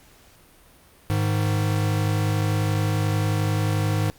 square tone pair together, 104.2 / 155.54 Hz, G#2 / D#3, +6 / 0 cents, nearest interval perfect fifth, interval 694 cents, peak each -22 / -27 dBFS, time 1.1-4.1 s, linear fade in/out 0 ms, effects pink hiss -53 dBFS RMS until 4.18 s + Opus 48 kbps

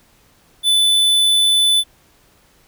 square tone, 3498 Hz, A7, 11 cents flat, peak -12 dBFS, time 0.63-1.84 s, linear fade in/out 50 ms, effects pink hiss -54 dBFS RMS until 2.67 s

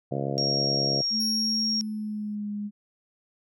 harmonic tone, 69.3 Hz, C#2, in tune, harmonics 2 / 3 / 4 / 5 / 6 / 7 / 8 / 9 / 10, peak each -31 / -35 / -36 / -36 / -37 / -35 / -36 / -37 / -37 dBFS, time 0.11-1.02 s, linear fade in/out 10 ms
sine tone, 5570 Hz, F8, 5 cents flat, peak -24 dBFS, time 0.38-1.81 s, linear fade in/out 0 ms
sine tone with pitch glide, 217.9 to 206.6 Hz, A3 to G#3, -17 to -9 cents, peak -29 dBFS, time 1.1-2.71 s, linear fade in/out 50 ms, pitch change -92 cents, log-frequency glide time 1.68-2.5 s
5% pulse tone with exponential decay, 5310 Hz, E8, 12 cents sharp, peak -30 dBFS, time 1.2-2.35 s, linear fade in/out 2 ms, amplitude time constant 250 ms
effects none

